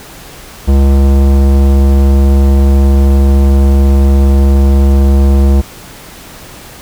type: tone with tanh clipping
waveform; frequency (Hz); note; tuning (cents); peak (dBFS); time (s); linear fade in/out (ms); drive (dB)
sine; 68.6; C#2; -17; -6; 0.67-5.62; 20; 18
effects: pink hiss -32 dBFS RMS until 6.81 s